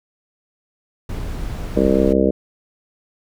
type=noise; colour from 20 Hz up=brown; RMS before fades=-26 dBFS; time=1.09-2.13 s; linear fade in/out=5 ms
type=harmonic tone; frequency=66.3 Hz; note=C2; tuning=23 cents sharp; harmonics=1 / 3 / 4 / 5 / 6 / 7 / 8 / 9; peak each=-25 / -19 / -21 / -20 / -22 / -19 / -25 / -22 dBFS; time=1.76-2.31 s; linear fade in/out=10 ms
effects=none